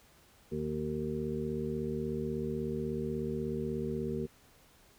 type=harmonic tone; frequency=76.4 Hz; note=D#2; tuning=31 cents flat; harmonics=1 / 2 / 3 / 5 / 6; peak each=-44 / -39 / -37 / -37 / -40 dBFS; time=0.51-4.27 s; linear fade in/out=20 ms; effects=pink hiss -62 dBFS RMS until 4.98 s